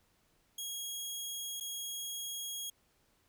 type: tone with dropouts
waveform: 15% pulse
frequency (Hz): 3293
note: G#7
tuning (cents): -15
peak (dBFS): -31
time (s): 0.58-2.7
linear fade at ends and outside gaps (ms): 5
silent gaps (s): 1.601-1.607
effects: pink hiss -72 dBFS RMS until 3.28 s